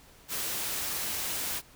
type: noise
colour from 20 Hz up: white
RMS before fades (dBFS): -33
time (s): 0.28-1.62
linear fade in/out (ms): 50
effects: pink hiss -56 dBFS RMS until 1.75 s